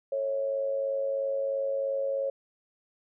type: tone with amplitude modulation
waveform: sine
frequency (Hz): 548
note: C#5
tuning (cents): -20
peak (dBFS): -24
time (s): 0.12-2.3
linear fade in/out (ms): 5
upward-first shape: sine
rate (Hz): 103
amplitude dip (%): 55
effects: none